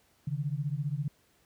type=beating tone pair; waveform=sine; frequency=138.59 / 153.59 Hz; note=C#3 / D#3; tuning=0 / -22 cents; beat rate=15 Hz; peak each=-32 / -33 dBFS; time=0.27-1.08 s; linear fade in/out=5 ms; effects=pink hiss -67 dBFS RMS until 1.45 s + high-pass 60 Hz 12 dB/octave